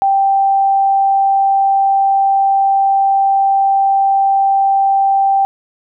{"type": "tone", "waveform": "sine", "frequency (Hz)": 784, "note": "G5", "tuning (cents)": 0, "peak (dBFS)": -9, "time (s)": [0.02, 5.45], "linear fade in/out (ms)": 0, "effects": []}